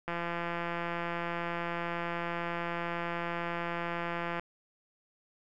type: click train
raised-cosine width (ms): 0.5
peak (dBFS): -20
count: 739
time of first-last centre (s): 0.08-4.396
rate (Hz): 171
effects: none